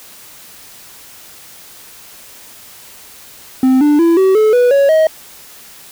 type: tone with pitch steps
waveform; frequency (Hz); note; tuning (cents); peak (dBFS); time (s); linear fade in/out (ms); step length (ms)
triangle; 260 / 295.2 / 335.2 / 380.7 / 432.2 / 490.8 / 557.3 / 632.8; C4 / D4 / E4 / F#4 / A4 / B4 / C#5 / D#5; -11 / +9 / +29 / +49 / -31 / -11 / +9 / +29; -5; 3.63-5.07; 2; 180
effects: white hiss -38 dBFS RMS until 5.91 s